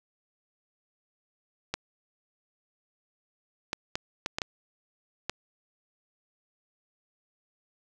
clicks, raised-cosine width 0.2 ms, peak -12 dBFS, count 7, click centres 1.74 / 3.731 / 3.955 / 4.261 / 4.385 / 4.418 / 5.296 s, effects none

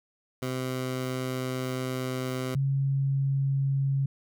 15% pulse / sine tone pair in turn, 128.8 / 137.04 Hz, C3 / C#3, -27 / -19 cents, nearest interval minor second, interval 108 cents, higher second, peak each -23 dBFS, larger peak neither, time 0.42-2.55 / 2.55-4.06 s, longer first, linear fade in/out 5 ms, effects none

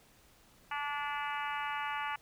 harmonic tone, 290 Hz, D4, 22 cents flat, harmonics 3 / 4 / 5 / 6 / 7 / 8 / 9 / 10, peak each -38 / -40 / -42 / -44 / -45 / -46 / -47 / -48 dBFS, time 0.71-2.16 s, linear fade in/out 5 ms, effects pink hiss -63 dBFS RMS until 2.21 s

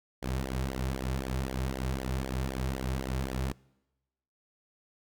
sawtooth tone with flanger, 65.41 Hz, C2, in tune, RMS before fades -33 dBFS, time 0.22-3.53 s, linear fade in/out 10 ms, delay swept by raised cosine 0.75 to 4.15 ms, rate 3.9 Hz, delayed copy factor -0.8, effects noise-tail reverb RT60 1.0 s tail -24 dB re dry

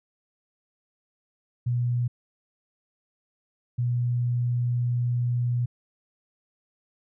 sine tone pair in turn, 121.6 / 121.6 Hz, B2 / B2, -26 / -26 cents, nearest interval unison, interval 0 cents, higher neither, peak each -22 dBFS, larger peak neither, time 1.66-2.08 / 3.78-5.66 s, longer second, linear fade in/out 10 ms, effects none

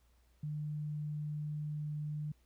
sine tone, 150.1 Hz, D3, 38 cents sharp, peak -36 dBFS, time 0.43-2.32 s, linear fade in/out 5 ms, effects added 60 Hz sine -66 dBFS peak until 2.45 s + pink hiss -75 dBFS RMS until 2.45 s

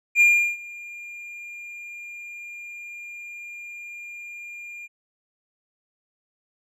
triangle tone with ADSR envelope, 2406 Hz, D7, 41 cents sharp, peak -10 dBFS, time 0.15-4.88 s, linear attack 57 ms, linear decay 360 ms, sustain -24 dB, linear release 31 ms, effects resampled to 32000 Hz

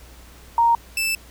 sine / sawtooth tone pair in turn, 932 / 2642 Hz, A#5 / E7, -1 / +3 cents, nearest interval octave + tritone, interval 1804 cents, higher second, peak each -13 / -17 dBFS, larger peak first, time 0.58-0.75 / 0.97-1.15 s, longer second, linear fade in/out 2 ms, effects added 60 Hz sine -45 dBFS peak until 1.3 s + pink hiss -48 dBFS RMS until 1.3 s

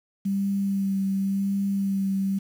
sine tone with vibrato, 196 Hz, G3, in tune, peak -22 dBFS, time 0.25-2.39 s, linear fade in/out 10 ms, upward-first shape sine, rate 0.92 Hz, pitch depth 18 cents each way, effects 8-bit

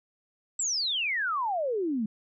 sine exponential sweep, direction down, 7902 to 204.6 Hz, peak -26 dBFS, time 0.59-2.06 s, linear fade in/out 5 ms, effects none

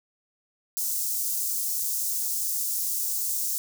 white high-pass noise, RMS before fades -28 dBFS, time 0.77-3.58 s, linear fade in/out 0 ms, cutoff 5900 Hz, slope 24 dB/octave, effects none

